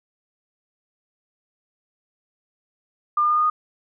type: tone with pitch steps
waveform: sine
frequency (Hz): 1200 / 1208.3 / 1216.8 / 1225.2 / 1233.7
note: D6 / D6 / D#6 / D#6 / D#6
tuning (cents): +37 / +49 / -39 / -27 / -15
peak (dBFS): -16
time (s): 3.17-3.5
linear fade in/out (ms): 5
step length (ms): 66
effects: none